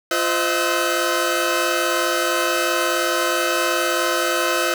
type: tone cluster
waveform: sawtooth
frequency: 346.8 / 519 / 629 / 1297 / 1514 Hz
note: F4 / C5 / D#5 / E6 / F#6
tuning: -12 / -14 / +19 / -28 / +39 cents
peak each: -21 dBFS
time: 0.11-4.74 s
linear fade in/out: 2 ms
effects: none